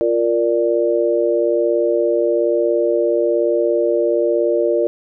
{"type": "chord", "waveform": "sine", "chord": "Bb major", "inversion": "second", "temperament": "equal", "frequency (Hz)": [349.2, 466.2, 587.3], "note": ["F4", "Bb4", "D5"], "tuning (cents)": [0, 0, 0], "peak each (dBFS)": -18, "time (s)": [0.01, 4.87], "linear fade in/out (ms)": 0, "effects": []}